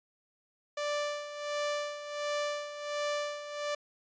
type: tone with tremolo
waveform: sawtooth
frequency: 587.3 Hz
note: D5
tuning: in tune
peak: -26 dBFS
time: 0.77-3.75 s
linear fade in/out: 5 ms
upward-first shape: sine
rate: 1.4 Hz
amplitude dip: 70%
effects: resampled to 16000 Hz